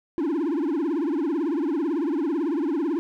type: tone with vibrato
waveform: triangle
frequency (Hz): 311.1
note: D#4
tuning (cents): 0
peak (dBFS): -20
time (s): 0.18-2.99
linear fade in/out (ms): 0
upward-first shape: triangle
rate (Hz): 18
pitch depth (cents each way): 280
effects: none